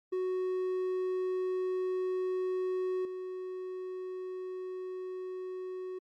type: tone with level steps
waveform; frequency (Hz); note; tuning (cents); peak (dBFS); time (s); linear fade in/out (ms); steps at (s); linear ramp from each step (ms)
triangle; 370; F#4; 0; -28 / -35; 0.12-5.99; 10; 3.05; 2
effects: Opus 48 kbps